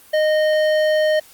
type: tone with hard clipping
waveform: sine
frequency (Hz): 617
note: D#5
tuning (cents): -15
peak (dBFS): -16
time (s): 0.13-1.2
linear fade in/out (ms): 10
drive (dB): 12
effects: white hiss -47 dBFS RMS until 1.33 s + Opus 32 kbps